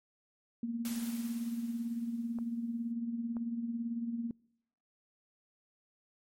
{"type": "tone with tremolo", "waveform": "sine", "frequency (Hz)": 233.1, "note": "A#3", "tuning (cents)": 0, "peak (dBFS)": -31, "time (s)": [0.63, 4.31], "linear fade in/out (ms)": 2, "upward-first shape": "sine", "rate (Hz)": 18, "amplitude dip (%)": 55}
{"type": "noise with exponential decay", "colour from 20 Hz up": "white", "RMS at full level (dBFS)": -43, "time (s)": [0.85, 2.92], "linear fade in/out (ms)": 1, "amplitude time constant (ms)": 450}
{"type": "clicks", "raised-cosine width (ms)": 1, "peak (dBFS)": -34, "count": 2, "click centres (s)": [2.387, 3.368]}
{"effects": ["noise-tail reverb RT60 0.8 s tail -26 dB re dry", "MP3 64 kbps"]}